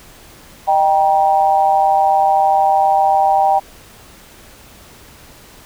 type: tone with amplitude modulation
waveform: sine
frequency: 784 Hz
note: G5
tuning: in tune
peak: -6 dBFS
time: 0.67-3.6 s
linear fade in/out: 20 ms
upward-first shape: sine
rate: 167 Hz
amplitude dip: 85%
effects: pink hiss -42 dBFS RMS until 5.65 s